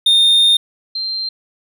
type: tone pair in turn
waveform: triangle / sine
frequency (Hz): 3651 / 4154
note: A#7 / C8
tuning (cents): -37 / -13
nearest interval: major second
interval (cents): 224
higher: second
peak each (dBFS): -7 / -19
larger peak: first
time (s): 0.06-0.57 / 0.95-1.29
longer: first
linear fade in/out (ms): 5
effects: none